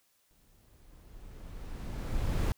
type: noise with exponential growth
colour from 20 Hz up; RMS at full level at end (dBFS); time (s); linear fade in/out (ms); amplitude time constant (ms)
brown; -26; 0.31-2.52; 0; 480
effects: white hiss -71 dBFS RMS until 2.57 s